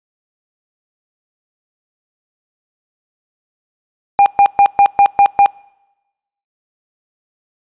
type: tone bursts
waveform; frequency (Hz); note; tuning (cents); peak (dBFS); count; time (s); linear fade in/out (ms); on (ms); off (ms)
triangle; 804; G5; +44; -3; 7; 4.19-5.46; 0; 70; 130
effects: noise-tail reverb RT60 1.0 s tail -25 dB re dry + resampled to 8000 Hz